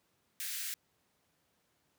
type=high-pass noise; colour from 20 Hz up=white; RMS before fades=-39 dBFS; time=0.4-0.74 s; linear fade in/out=0 ms; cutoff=1500 Hz; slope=48 dB/octave; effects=pink hiss -75 dBFS RMS until 1.98 s + high-pass 100 Hz 12 dB/octave